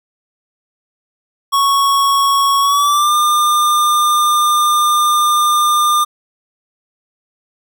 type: tone with pitch glide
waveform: square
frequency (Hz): 1108.7 to 1202.1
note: C#6 to D6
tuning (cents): 0 to +40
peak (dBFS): -11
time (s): 1.52-6.05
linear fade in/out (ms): 20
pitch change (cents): +140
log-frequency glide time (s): 2.6-3.13
effects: none